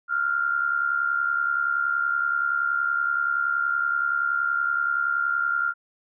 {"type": "tone with amplitude modulation", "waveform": "sine", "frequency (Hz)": 1396.9, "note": "F6", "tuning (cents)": 0, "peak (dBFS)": -18, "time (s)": [0.08, 5.74], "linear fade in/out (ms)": 50, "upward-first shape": "sine", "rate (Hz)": 70.6, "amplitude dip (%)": 70, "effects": []}